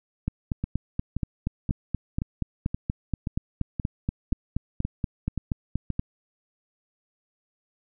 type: two click trains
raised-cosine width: 5 ms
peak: -13 / -15 dBFS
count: 25 / 11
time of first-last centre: 0.28-5.994 / 0.64-5.903 s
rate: 4.2 / 1.9 Hz
effects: none